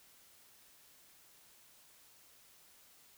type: silence
effects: white hiss -63 dBFS RMS until 3.17 s